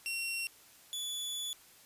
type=tone pair in turn; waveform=sawtooth; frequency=2734 / 3445 Hz; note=F7 / A7; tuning=-37 / -37 cents; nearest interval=major third; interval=400 cents; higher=second; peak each=-31 / -33 dBFS; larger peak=first; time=0.06-0.47 / 0.93-1.53 s; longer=second; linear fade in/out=0 ms; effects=white hiss -59 dBFS RMS until 1.85 s + resampled to 32000 Hz